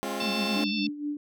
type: chord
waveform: 15% pulse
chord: F minor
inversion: first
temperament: equal with one note detuned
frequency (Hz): 207.7 / 267.7 / 349.2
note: Ab3 / C4 / F4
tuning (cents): 0 / +40 / 0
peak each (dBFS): -28 / -28 / -29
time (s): 0.03-0.64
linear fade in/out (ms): 0
type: harmonic tone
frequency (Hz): 888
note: A5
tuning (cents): +16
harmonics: 3 / 4 / 5 / 6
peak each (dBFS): -33 / -35 / -37 / -39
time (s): 0.2-0.87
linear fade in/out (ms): 5
type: tone with vibrato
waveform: sine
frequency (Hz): 208.4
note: G#3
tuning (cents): +6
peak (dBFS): -29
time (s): 0.22-0.89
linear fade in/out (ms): 5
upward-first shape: sine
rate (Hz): 8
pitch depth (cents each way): 81
type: tone with tremolo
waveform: sine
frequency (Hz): 293.6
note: D4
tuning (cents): 0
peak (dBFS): -27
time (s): 0.56-1.17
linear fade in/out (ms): 2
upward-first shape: sine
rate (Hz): 4.3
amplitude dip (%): 70
effects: none